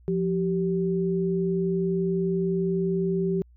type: tone pair together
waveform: sine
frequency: 174.9 / 386.8 Hz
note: F3 / G4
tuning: +3 / -23 cents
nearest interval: octave + major second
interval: 1374 cents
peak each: -25 dBFS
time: 0.08-3.42 s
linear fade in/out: 0 ms
effects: added 60 Hz sine -51 dBFS peak until 3.56 s